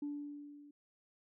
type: tone with level ramp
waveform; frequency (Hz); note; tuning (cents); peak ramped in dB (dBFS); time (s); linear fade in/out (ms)
sine; 290.5; D4; -19; -35 to -55; 0.02-0.71; 5
effects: tanh soft clip ceiling -33 dBFS